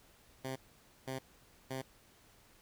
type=tone bursts; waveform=10% pulse; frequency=131.8 Hz; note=C3; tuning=13 cents sharp; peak=-30 dBFS; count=3; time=0.44-1.82 s; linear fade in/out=10 ms; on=120 ms; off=510 ms; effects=pink hiss -64 dBFS RMS until 2.61 s